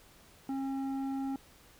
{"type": "tone with low-pass filter", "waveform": "square", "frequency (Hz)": 270.3, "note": "C#4", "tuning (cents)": -44, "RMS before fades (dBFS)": -35, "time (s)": [0.49, 1.36], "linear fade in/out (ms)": 2, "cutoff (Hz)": 770, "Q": 1.1, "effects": ["pink hiss -59 dBFS RMS until 1.79 s"]}